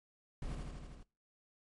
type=noise with echo; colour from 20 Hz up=brown; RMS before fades=-40 dBFS; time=0.42-0.55 s; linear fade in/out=2 ms; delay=80 ms; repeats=6; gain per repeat=-2 dB; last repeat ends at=1.03 s; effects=noise-tail reverb RT60 0.3 s tail -22 dB re dry + MP3 48 kbps